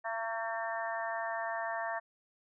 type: harmonic tone with a mistuned harmonic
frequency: 225.8 Hz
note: A3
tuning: 45 cents sharp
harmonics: 3 / 4 / 5 / 6 / 7 / 8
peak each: -37 / -40 / -42 / -49 / -44 / -40 dBFS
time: 0.04-2 s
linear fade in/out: 20 ms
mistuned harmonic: 4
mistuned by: +24 cents
effects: none